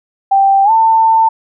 sine tone with pitch glide, 784 to 895.4 Hz, G5 to A5, 0 to +30 cents, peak -6 dBFS, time 0.31-1.29 s, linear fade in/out 10 ms, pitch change +230 cents, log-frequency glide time 0.64-0.71 s, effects none

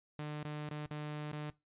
sawtooth tone with dropouts, 150 Hz, D3, 37 cents sharp, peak -35 dBFS, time 0.19-1.5 s, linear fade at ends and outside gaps 0 ms, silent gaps 0.429-0.449 / 0.689-0.712 / 0.86-0.909 / 1.315-1.329 s, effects noise-tail reverb RT60 0.2 s tail -18 dB re dry + resampled to 8000 Hz

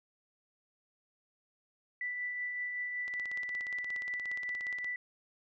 sine tone with tremolo, 1975.5 Hz, B6, in tune, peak -33 dBFS, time 2.01-4.96 s, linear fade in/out 2 ms, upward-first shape triangle, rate 5.3 Hz, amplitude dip 35%
click train, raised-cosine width 0.2 ms, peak -31 dBFS, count 31, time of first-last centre 3.08-4.845 s, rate 17 Hz
effects none

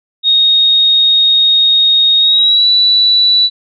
sine tone with pitch glide, 3729 to 3951 Hz, A#7 to B7, 0 to 0 cents, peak -6 dBFS, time 0.23-3.5 s, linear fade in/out 50 ms, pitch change +100 cents, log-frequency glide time 2.19-2.68 s, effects none

